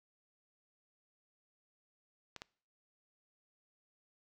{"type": "clicks", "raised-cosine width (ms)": 0.2, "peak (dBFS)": [-27, -26], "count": 2, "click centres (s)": [2.363, 2.419], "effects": ["noise-tail reverb RT60 0.5 s tail -24 dB re dry"]}